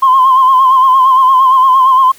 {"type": "tone with vibrato", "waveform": "sine", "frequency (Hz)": 1046.5, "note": "C6", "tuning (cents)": 0, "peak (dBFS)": -3, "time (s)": [0.02, 2.12], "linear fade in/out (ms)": 10, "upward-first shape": "sine", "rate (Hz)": 8.7, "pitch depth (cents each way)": 57, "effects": ["tanh soft clip ceiling 0 dBFS", "white hiss -41 dBFS RMS until 2.18 s"]}